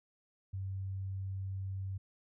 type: tone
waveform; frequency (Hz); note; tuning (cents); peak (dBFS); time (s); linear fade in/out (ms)
sine; 96.1; G2; -34; -36; 0.53-1.98; 10
effects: none